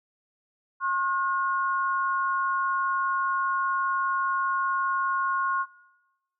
sine tone pair together, 1078 / 1439 Hz, C#6 / F#6, -49 / -49 cents, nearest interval perfect fourth, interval 500 cents, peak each -25 / -28 dBFS, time 0.8-5.66 s, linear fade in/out 50 ms, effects noise-tail reverb RT60 1.0 s tail -20 dB re dry

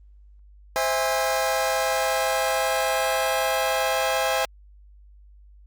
sawtooth chord, C augmented, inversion none, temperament just, 523.3 / 654.1 / 817.6 Hz, C5 / E5 / G#5, 0 / -14 / -27 cents, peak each -22 dBFS, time 0.76-4.45 s, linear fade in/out 0 ms, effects added 50 Hz sine -47 dBFS peak until 5.66 s + Opus 24 kbps

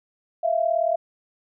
sine tone pair together, 648 / 686.5 Hz, E5 / F5, -30 / -30 cents, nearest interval minor second, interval 100 cents, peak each -22 dBFS, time 0.43-0.96 s, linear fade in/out 10 ms, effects none

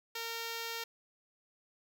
5% pulse tone, 460 Hz, A#4, 23 cents flat, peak -26 dBFS, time 0.15-0.84 s, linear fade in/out 5 ms, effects none

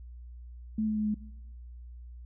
sine tone with pitch steps, 217 / 215.1 / 213.3 / 211.4 Hz, A3 / A3 / G#3 / G#3, -24 / -39 / +46 / +31 cents, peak -26 dBFS, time 0.78-1.144 s, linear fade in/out 5 ms, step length 91 ms, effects noise-tail reverb RT60 1.0 s tail -20 dB re dry + added 60 Hz sine -43 dBFS peak until 2.25 s

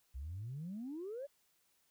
sine exponential sweep, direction up, 60.8 to 587.3 Hz, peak -40 dBFS, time 0.14-1.27 s, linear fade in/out 20 ms, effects tanh soft clip ceiling -37 dBFS + white hiss -75 dBFS RMS until 1.9 s

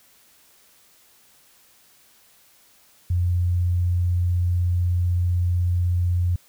sine tone, 88.4 Hz, F2, 22 cents sharp, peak -18 dBFS, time 3.1-6.36 s, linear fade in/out 5 ms, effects white hiss -56 dBFS RMS until 6.48 s

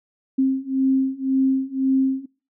sine beating tone pair, 264.7 / 266.6 Hz, C4 / C4, +20 / +33 cents, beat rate 1.9 Hz, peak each -21 / -20 dBFS, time 0.38-2.26 s, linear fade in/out 10 ms, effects noise-tail reverb RT60 0.4 s tail -26 dB re dry

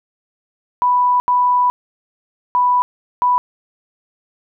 sine tone bursts at uneven times, 987.8 Hz, B5, in tune, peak -11 dBFS, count 4, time 0.82-1.2 / 1.28-1.7 / 2.55-2.82 / 3.22-3.38 s, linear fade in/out 0 ms, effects none

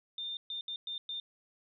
sine tone bursts at uneven times, 3609 Hz, A7, 43 cents sharp, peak -36 dBFS, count 5, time 0.18-0.37 / 0.5-0.61 / 0.68-0.76 / 0.87-0.98 / 1.09-1.2 s, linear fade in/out 2 ms, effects none

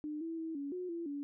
sine tone with pitch steps, 301.3 / 328.5 / 323.8 / 282.3 / 362.6 / 338 / 285.5 Hz, D4 / E4 / E4 / C#4 / F#4 / E4 / D4, +44 / -6 / -31 / +32 / -35 / +43 / -49 cents, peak -37 dBFS, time 0.04-1.23 s, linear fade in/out 0 ms, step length 170 ms, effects none

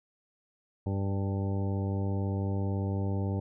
harmonic tone with a mistuned harmonic, 98 Hz, G2, in tune, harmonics 1 / 2 / 3 / 4 / 5 / 6 / 8 / 9, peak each -29 / -35 / -39 / -41 / -43 / -45 / -47 / -48 dBFS, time 0.86-3.4 s, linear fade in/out 5 ms, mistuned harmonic 6, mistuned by +17 cents, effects none

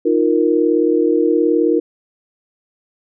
sine chord, Eb suspended second, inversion none, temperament just, 311.1 / 350 / 466.7 Hz, Eb4 / F4 / Bb4, 0 / +4 / +2 cents, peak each -16 dBFS, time 0.05-1.8 s, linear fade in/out 10 ms, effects none

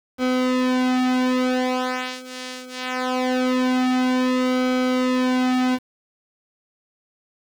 sawtooth tone with flanger, 254.1 Hz, B3, 49 cents sharp, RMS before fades -21 dBFS, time 0.18-5.79 s, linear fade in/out 50 ms, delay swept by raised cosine 1.1 to 4 ms, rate 0.22 Hz, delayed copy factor -0.85, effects low-pass 5000 Hz 12 dB/octave + 7-bit

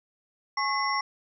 sine tone cluster, 842 / 1097 / 2026 / 5490 Hz, G#5 / C#6 / B6 / F8, +24 / -18 / +44 / -31 cents, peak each -33 / -27 / -31 / -33 dBFS, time 0.57-1.01 s, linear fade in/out 5 ms, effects none

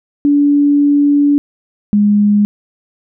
sine tone pair in turn, 288 / 206.4 Hz, D4 / G#3, -34 / -10 cents, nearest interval tritone, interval 576 cents, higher first, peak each -7 dBFS, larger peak neither, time 0.25-1.38 / 1.93-2.45 s, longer first, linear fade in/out 0 ms, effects none

